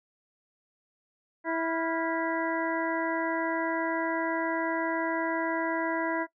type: harmonic tone with a mistuned harmonic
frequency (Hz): 327.8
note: E4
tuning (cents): -10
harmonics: 1 / 2 / 3 / 4 / 5 / 6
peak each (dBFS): -31 / -32 / -34 / -41 / -36 / -37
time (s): 1.44-6.27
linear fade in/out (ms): 50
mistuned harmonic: 4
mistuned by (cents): +110
effects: noise-tail reverb RT60 0.1 s tail -19 dB re dry